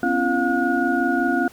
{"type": "tone cluster", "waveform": "sine", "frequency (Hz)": [250.5, 275.7, 339.7, 710, 1447], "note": ["B3", "C#4", "F4", "F5", "F#6"], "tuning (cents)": [25, -9, -48, 28, -39], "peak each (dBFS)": -24, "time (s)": [0.03, 1.48], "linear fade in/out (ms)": 2, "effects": ["pink hiss -48 dBFS RMS until 1.52 s"]}